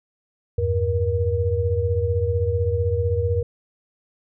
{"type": "tone cluster", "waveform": "sine", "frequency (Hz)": [84, 99.7, 474.7], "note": ["E2", "G2", "A#4"], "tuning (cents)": [33, 30, 31], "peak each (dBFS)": -23, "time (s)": [0.58, 3.43], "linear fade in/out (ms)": 5, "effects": []}